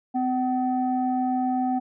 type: tone pair together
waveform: sine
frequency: 255.5 / 759 Hz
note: C4 / F#5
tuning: -41 / +44 cents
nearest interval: octave + perfect fifth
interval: 1885 cents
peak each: -23 / -24 dBFS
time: 0.14-1.8 s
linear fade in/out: 20 ms
effects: tanh soft clip ceiling -15 dBFS